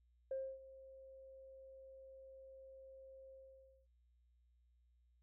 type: tone with ADSR envelope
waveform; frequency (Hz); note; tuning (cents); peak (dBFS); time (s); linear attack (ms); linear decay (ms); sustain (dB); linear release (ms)
sine; 532; C5; +29; -37; 0.31-3.87; 4; 270; -18; 550
effects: tanh soft clip ceiling -34 dBFS + added 60 Hz sine -70 dBFS peak until 5.22 s